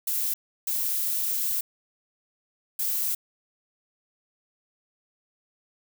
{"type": "noise bursts at uneven times", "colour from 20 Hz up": "violet", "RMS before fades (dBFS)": -27, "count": 3, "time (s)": [[0.07, 0.34], [0.67, 1.61], [2.79, 3.15]], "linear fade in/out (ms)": 5, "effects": []}